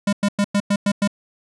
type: tone bursts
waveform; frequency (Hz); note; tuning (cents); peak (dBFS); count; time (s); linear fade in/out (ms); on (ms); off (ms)
square; 202.2; G#3; -46; -16; 7; 0.07-1.076; 5; 58; 100
effects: resampled to 24000 Hz